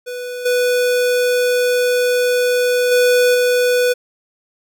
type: tone with level steps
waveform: square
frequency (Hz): 493.9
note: B4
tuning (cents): 0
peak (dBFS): -25 / -14 / -11 / -13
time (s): 0.06-3.94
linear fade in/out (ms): 20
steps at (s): 0.45 / 2.91 / 3.34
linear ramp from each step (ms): 10
effects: none